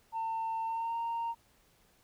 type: tone with pitch glide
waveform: sine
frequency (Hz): 900 to 925.3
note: A5 to A#5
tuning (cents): +39 to -13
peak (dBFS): -30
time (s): 0.12-1.35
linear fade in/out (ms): 50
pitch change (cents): +48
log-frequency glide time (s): 0.62-0.97
effects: tanh soft clip ceiling -30 dBFS + pink hiss -67 dBFS RMS until 2.03 s